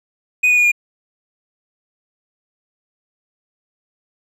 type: tone with pitch steps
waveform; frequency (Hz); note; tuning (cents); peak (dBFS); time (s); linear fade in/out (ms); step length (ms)
triangle; 2489 / 2466 / 2443 / 2421; D#7 / D#7 / D#7 / D#7; 0 / -16 / -32 / -48; -9; 0.43-0.718; 10; 72
effects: none